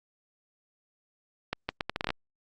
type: accelerating click train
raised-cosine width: 0.3 ms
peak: -13 dBFS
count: 10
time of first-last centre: 1.53-2.104 s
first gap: 160 ms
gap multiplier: 0.74
effects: Opus 48 kbps